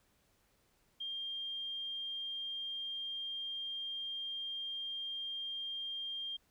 sine tone, 3200 Hz, G7, 35 cents sharp, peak -38 dBFS, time 1-6.37 s, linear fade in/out 10 ms, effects pink hiss -73 dBFS RMS until 6.5 s

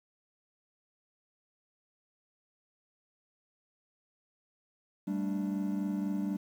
triangle chord, G suspended second, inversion none, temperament equal, 196 / 220 / 293.7 Hz, G3 / A3 / D4, 0 / 0 / 0 cents, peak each -30 / -36 / -33 dBFS, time 5.07-6.37 s, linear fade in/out 10 ms, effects tanh soft clip ceiling -22 dBFS + 10-bit

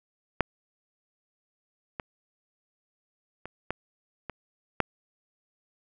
clicks, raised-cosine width 0.5 ms, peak -7 / -18 / -23 / -14 / -20 / -7 dBFS, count 6, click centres 0.407 / 1.998 / 3.456 / 3.706 / 4.297 / 4.803 s, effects none

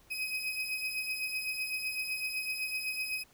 35% pulse beating tone pair, 2519 / 2526.9 Hz, D#7 / D#7, +21 / +26 cents, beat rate 7.9 Hz, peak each -38 / -33 dBFS, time 0.1-3.24 s, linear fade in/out 20 ms, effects pink hiss -63 dBFS RMS until 3.33 s

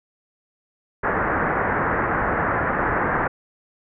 white low-pass noise, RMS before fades -22 dBFS, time 1.03-3.28 s, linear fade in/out 10 ms, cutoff 1800 Hz, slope 48 dB/octave, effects none

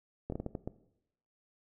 slowing click train, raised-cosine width 2 ms, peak -23 dBFS, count 7, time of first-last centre 0.3-0.675 s, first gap 23 ms, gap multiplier 1.4, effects noise-tail reverb RT60 0.8 s tail -17 dB re dry

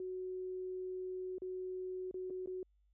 sine tone with dropouts, 370 Hz, F#4, in tune, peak -39 dBFS, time 0-2.63 s, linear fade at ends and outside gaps 2 ms, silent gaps 1.383-1.419 / 2.112-2.142 / 2.3-2.305 / 2.46-2.473 s, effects added 50 Hz sine -69 dBFS peak until 2.93 s

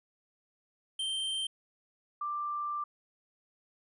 square / sine tone pair in turn, 3136 / 1181.1 Hz, G7 / D6, 0 / +9 cents, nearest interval octave + perfect fourth, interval 1691 cents, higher first, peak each -32 / -32 dBFS, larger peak neither, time 0.99-1.47 / 2.21-2.84 s, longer second, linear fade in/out 5 ms, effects resampled to 24000 Hz

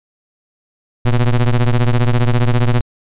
square ring-modulated tone, 61.74 Hz, B1, in tune, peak -8 dBFS, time 1.05-2.81 s, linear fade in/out 5 ms, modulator 54.3 Hz, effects resampled to 8000 Hz

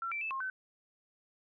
sine tone with pitch steps, 1355 / 2337 / 2626 / 1069 / 1524 Hz, E6 / D7 / E7 / C6 / G6, +47 / -9 / -7 / +37 / -49 cents, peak -34 dBFS, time 0.02-0.5 s, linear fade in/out 2 ms, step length 96 ms, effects none

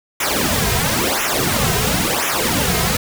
pink noise with flanger, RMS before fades -18 dBFS, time 0.2-2.97 s, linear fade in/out 5 ms, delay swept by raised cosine 0.22 to 3.52 ms, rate 0.97 Hz, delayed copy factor -0.95, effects none

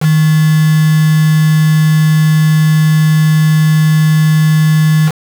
sine tone with quantisation, 156 Hz, D#3, 5 cents sharp, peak -6 dBFS, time 0-5.12 s, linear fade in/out 50 ms, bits 3, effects none

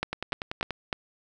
two click trains, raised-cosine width 0.3 ms, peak -11 / -15 dBFS, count 4 / 7, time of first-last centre 0.03-0.928 / 0.13-0.707 s, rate 3.34 / 10.4 Hz, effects none

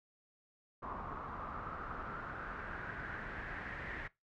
pink noise with low-pass filter sweep, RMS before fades -44 dBFS, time 0.82-4.08 s, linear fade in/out 10 ms, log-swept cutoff 1100 to 1900 Hz, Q 4.9, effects noise-tail reverb RT60 0.2 s tail -20 dB re dry

